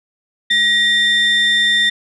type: tone pair together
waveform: sine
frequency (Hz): 1899 / 3585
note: A#6 / A7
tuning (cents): +32 / +32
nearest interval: major seventh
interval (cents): 1100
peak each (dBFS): -12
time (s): 0.5-1.9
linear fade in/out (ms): 10
effects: tanh soft clip ceiling -8 dBFS